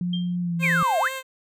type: tone with pitch glide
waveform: sine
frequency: 177.1 to 168.03 Hz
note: F3 to E3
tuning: +24 to +33 cents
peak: -23 dBFS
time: 0.01-0.83 s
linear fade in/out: 2 ms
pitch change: -91 cents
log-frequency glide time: 0.41-0.59 s
type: tone with exponential decay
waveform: sine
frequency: 3185 Hz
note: G7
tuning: 27 cents sharp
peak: -27 dBFS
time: 0.13-0.36 s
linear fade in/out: 5 ms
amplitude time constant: 48 ms
type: tone with vibrato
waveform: 10% pulse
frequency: 526 Hz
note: C5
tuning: 9 cents sharp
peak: -21 dBFS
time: 0.59-1.23 s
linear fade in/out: 50 ms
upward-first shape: sine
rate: 5.9 Hz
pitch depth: 17 cents each way
type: exponential two-way sweep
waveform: sine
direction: down then up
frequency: 2637 to 622.3 to 2197 Hz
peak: -19 dBFS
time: 0.62-1.09 s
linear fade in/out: 20 ms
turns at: 0.99 s
effects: none